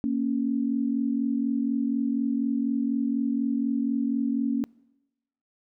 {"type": "tone pair together", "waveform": "sine", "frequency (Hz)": [233.1, 277.2], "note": ["A#3", "C#4"], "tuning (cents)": [0, 0], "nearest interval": "minor third", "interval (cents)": 300, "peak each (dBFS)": -26, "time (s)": [0.04, 4.64], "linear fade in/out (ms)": 0, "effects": ["noise-tail reverb RT60 1.0 s tail -26 dB re dry"]}